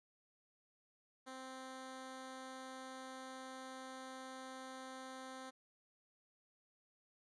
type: tone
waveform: 10% pulse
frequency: 261.2 Hz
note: C4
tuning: 3 cents flat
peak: -40 dBFS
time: 1.26-5.51 s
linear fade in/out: 20 ms
effects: resampled to 24000 Hz